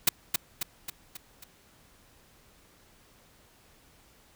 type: noise with echo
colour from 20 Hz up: white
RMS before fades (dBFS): -20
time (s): 0.07-0.09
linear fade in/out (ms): 5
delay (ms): 270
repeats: 5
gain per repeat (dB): -5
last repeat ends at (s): 1.44
effects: pink hiss -60 dBFS RMS until 4.35 s